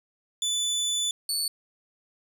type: tone pair in turn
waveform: 25% pulse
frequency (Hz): 3489 / 4461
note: A7 / C#8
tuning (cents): -15 / +10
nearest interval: major third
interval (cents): 425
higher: second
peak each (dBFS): -21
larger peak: neither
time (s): 0.42-1.11 / 1.29-1.48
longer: first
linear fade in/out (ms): 2
effects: none